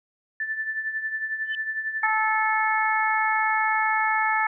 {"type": "tone with tremolo", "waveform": "sine", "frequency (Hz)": 1760, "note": "A6", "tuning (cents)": 0, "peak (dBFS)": -23, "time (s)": [0.4, 2.09], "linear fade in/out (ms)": 2, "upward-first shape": "triangle", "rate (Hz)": 11, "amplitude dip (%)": 70}
{"type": "tone with exponential growth", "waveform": "sine", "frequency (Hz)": 3036, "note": "F#7", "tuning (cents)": 44, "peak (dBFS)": -28, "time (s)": [1.45, 1.55], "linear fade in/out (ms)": 1, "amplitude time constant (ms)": 20}
{"type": "harmonic tone", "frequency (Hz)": 436.1, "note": "A4", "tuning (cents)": -15, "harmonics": [2, 3, 4, 5], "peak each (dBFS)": [-24, -27, -25, -28], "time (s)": [2.03, 4.47], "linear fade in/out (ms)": 5}
{"effects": []}